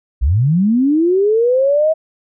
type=linear sweep; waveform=sine; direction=up; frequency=52.8 to 645 Hz; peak=-10 dBFS; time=0.21-1.94 s; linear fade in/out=20 ms; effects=none